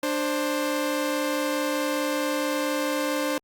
sawtooth tone pair together, 295.8 / 527 Hz, D4 / C5, +13 / +12 cents, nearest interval minor seventh, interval 999 cents, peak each -23 dBFS, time 0.03-3.38 s, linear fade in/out 2 ms, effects Opus 48 kbps

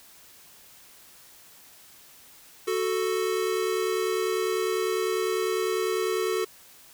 square tone pair together, 370 / 440 Hz, F#4 / A4, 0 / 0 cents, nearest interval minor third, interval 300 cents, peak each -28 dBFS, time 2.67-6.45 s, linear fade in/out 10 ms, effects white hiss -52 dBFS RMS until 6.93 s

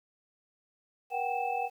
sine tone cluster, 479.6 / 746 / 788 / 2622 Hz, A#4 / F#5 / G5 / E7, +49 / +14 / +9 / -10 cents, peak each -38 / -33 / -32 / -40 dBFS, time 1.1-1.7 s, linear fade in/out 50 ms, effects 10-bit

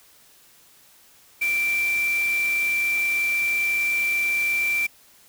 sine tone in noise, 2349 Hz, D7, in tune, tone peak -20 dBFS, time 1.41-4.87 s, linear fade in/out 10 ms, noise white, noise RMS -36 dBFS, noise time 1.41-4.87 s, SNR +13 dB, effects white hiss -54 dBFS RMS until 5.28 s

